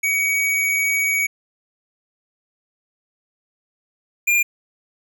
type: tone pair in turn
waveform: square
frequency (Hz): 2257 / 2404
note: C#7 / D7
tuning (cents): +31 / +40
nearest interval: minor second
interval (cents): 109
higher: second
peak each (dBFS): -18 / -15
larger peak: second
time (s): 0.03-1.27 / 4.27-4.43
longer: first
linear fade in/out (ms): 10
effects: none